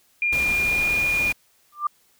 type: tone with pitch glide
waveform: sine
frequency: 2408 to 2429 Hz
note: D7 to D#7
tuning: +43 to -42 cents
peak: -19 dBFS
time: 0.22-1.32 s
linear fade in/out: 2 ms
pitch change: +15 cents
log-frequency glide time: 0.53-0.87 s
type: noise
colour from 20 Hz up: pink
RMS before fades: -32 dBFS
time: 0.32-1.33 s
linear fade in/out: 10 ms
type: tone with exponential growth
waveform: sine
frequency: 1188 Hz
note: D6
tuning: 20 cents sharp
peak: -16 dBFS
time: 1.72-1.87 s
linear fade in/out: 5 ms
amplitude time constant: 32 ms
effects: white hiss -61 dBFS RMS until 2.19 s